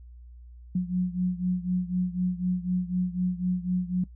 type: beating tone pair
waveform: sine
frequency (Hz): 180 / 184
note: F#3 / F#3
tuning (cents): -47 / -9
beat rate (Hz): 4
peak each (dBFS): -26 / -29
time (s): 0.75-4.04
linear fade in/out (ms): 5
effects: noise-tail reverb RT60 0.1 s tail -21 dB re dry + added 60 Hz sine -44 dBFS peak until 4.15 s